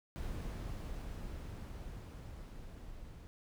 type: noise with level ramp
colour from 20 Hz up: brown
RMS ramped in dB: -40 to -51 dBFS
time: 0.16-3.27 s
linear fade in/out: 0 ms
effects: none